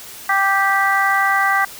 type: harmonic tone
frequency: 391.9 Hz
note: G4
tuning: in tune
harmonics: 2 / 3 / 4 / 5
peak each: -19 / -19 / -19 / -19 dBFS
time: 0.29-1.65 s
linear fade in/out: 5 ms
effects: white hiss -36 dBFS RMS until 1.79 s